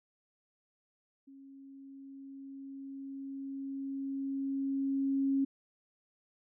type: tone with level ramp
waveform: sine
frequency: 272.8 Hz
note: C#4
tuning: 28 cents flat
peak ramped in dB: -51 to -26 dBFS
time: 1.27-5.45 s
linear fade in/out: 10 ms
effects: none